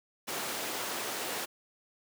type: high-pass noise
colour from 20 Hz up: pink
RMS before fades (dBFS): -36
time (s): 0.27-1.46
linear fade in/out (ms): 20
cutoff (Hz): 340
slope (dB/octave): 12
effects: none